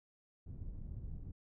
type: low-pass noise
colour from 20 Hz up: pink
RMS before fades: -45 dBFS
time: 0.46-1.32 s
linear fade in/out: 10 ms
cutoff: 130 Hz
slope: 12 dB/octave
effects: none